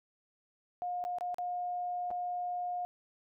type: tone with dropouts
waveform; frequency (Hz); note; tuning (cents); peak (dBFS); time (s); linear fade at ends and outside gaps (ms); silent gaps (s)
sine; 714; F5; +38; -33; 0.82-2.85; 0; 1.04-1.05 / 1.185-1.209 / 1.344-1.384 / 2.105-2.112
effects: none